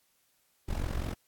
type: noise with amplitude modulation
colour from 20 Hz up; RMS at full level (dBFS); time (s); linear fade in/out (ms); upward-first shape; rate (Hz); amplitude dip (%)
brown; -29; 0.68-1.14; 10; sine; 44.7; 85
effects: white hiss -71 dBFS RMS until 1.27 s + AAC 64 kbps